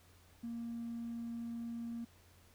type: tone with hard clipping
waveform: sine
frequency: 233.1 Hz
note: A#3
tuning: in tune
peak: -40 dBFS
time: 0.43-2.05 s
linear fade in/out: 10 ms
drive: 1 dB
effects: added 87 Hz sine -64 dBFS peak until 2.54 s + pink hiss -66 dBFS RMS until 2.54 s